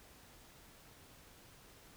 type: silence
effects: pink hiss -60 dBFS RMS until 1.96 s